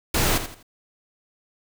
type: noise with echo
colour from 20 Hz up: pink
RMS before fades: -21 dBFS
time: 0.14-0.38 s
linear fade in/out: 5 ms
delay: 83 ms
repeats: 3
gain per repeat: -10 dB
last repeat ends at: 0.629 s
effects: none